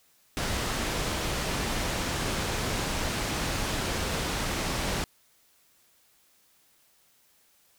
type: low-pass noise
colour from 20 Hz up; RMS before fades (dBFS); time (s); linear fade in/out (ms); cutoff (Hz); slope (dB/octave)
pink; -30; 0.37-5.04; 0; 8200; 12
effects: white hiss -64 dBFS RMS until 7.78 s